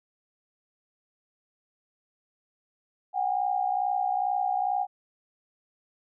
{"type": "tone pair together", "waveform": "sine", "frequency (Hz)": [740, 802.3], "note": ["F#5", "G5"], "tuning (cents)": [0, 40], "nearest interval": "minor second", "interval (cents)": 140, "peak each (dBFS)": -27, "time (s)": [3.13, 4.87], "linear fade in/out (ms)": 50, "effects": []}